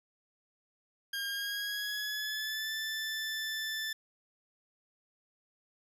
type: tone with pitch glide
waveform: 20% pulse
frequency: 1614 to 1760.1 Hz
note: G#6 to A6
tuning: -50 to 0 cents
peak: -29 dBFS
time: 1.13-3.93 s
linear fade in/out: 5 ms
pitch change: +150 cents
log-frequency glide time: 1.29-2.71 s
effects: resampled to 32000 Hz